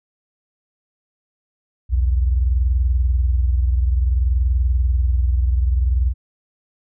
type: tone pair together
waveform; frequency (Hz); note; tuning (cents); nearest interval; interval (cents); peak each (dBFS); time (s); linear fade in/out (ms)
sine; 61.43 / 82; B1 / E2; -9 / -9; perfect fourth; 500; -14 / -22; 1.89-6.14; 50
effects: tanh soft clip ceiling -7 dBFS